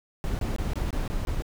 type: noise bursts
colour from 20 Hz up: brown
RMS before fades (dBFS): -28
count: 7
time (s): 0.24-1.422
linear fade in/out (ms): 0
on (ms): 150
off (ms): 22
effects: none